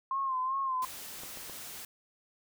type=tone with vibrato; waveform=sine; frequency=1055 Hz; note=C6; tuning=14 cents sharp; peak=-29 dBFS; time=0.11-0.85 s; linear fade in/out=2 ms; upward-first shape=sine; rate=2.6 Hz; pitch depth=61 cents each way
type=noise; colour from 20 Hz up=white; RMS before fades=-44 dBFS; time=0.82-1.85 s; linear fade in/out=2 ms
type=clicks; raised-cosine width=1 ms; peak=-33 dBFS; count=3; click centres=1.235 / 1.373 / 1.497 s
effects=none